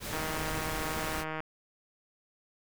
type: noise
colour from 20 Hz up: pink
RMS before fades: -37 dBFS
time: 0-1.25 s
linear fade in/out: 50 ms
type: click train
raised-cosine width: 0.5 ms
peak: -21 dBFS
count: 201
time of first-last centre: 0.13-1.404 s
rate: 157 Hz
effects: none